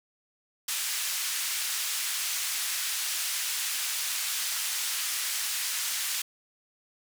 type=band-pass noise; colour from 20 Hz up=white; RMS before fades=-31 dBFS; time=0.68-6.22 s; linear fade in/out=5 ms; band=1600 to 11000 Hz; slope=12 dB/octave; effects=none